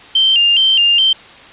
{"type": "tone with vibrato", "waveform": "sine", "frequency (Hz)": 2960, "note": "F#7", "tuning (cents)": 0, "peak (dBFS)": -8, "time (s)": [0.15, 1.13], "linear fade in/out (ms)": 5, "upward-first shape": "square", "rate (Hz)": 2.4, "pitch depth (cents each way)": 93, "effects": ["white hiss -38 dBFS RMS until 1.52 s", "resampled to 8000 Hz"]}